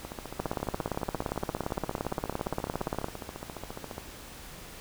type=two click trains; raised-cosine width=1 ms; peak=-15 / -23 dBFS; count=47 / 58; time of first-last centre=0.4-3.044 / 0.05-3.981 s; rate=17.4 / 14.5 Hz; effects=pink hiss -46 dBFS RMS until 4.8 s